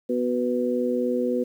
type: harmonic tone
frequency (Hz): 123.47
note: B2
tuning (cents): 0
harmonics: 2 / 3 / 4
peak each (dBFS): -25 / -28 / -25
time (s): 0.09-1.44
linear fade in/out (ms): 10
effects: 9-bit